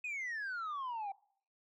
sine exponential sweep, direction down, 2542 to 769 Hz, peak -35 dBFS, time 0.04-1.12 s, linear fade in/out 5 ms, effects noise-tail reverb RT60 0.6 s tail -24 dB re dry + tanh soft clip ceiling -36 dBFS

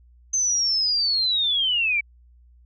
sine linear sweep, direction down, 6272 to 2268 Hz, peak -19 dBFS, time 0.33-2.01 s, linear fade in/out 10 ms, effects added 60 Hz sine -50 dBFS peak until 2.65 s

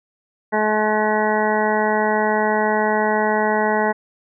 harmonic tone, 214 Hz, A3, 48 cents flat, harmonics 1 / 2 / 3 / 4 / 5 / 7 / 8 / 9, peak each -24 / -22 / -23 / -21 / -28 / -27 / -31 / -26 dBFS, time 0.52-3.93 s, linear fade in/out 20 ms, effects none

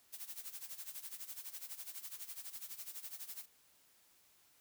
blue noise with tremolo, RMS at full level -45 dBFS, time 0.12-3.46 s, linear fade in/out 20 ms, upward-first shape sine, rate 12 Hz, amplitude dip 80%, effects white hiss -69 dBFS RMS until 4.6 s

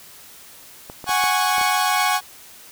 clicks, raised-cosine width 1 ms, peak -20 dBFS, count 6, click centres 0.899 / 1.042 / 1.092 / 1.239 / 1.582 / 1.613 s
sawtooth chord, F# suspended second, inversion none, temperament equal with one note detuned, 740 / 827.7 / 1108.7 Hz, F#5 / G#5 / C#6, 0 / -6 / 0 cents, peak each -18 dBFS, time 1.06-2.21 s, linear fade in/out 50 ms
effects white hiss -44 dBFS RMS until 2.71 s

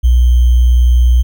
sine tone with sample-and-hold, 60.9 Hz, B1, 24 cents flat, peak -5 dBFS, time 0.03-1.23 s, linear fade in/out 20 ms, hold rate 3150 Hz, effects none

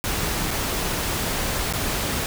pink noise with dropouts, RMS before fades -25 dBFS, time 0.04-2.26 s, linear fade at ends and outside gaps 0 ms, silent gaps 0.507-0.512 / 1.726-1.736 s, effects none

